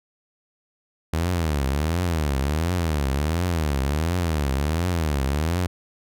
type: tone with vibrato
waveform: sawtooth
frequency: 77.5 Hz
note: D#2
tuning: 6 cents flat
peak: -17 dBFS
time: 1.13-5.67 s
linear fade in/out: 5 ms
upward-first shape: triangle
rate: 1.4 Hz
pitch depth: 290 cents each way
effects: none